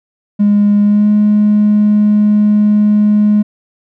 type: tone with pitch glide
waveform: triangle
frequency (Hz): 205.6 to 209.4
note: G#3 to G#3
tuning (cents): -17 to +15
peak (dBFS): -3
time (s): 0.39-3.43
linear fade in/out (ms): 20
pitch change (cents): +32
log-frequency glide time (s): 0.82-1.08
effects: tanh soft clip ceiling -3 dBFS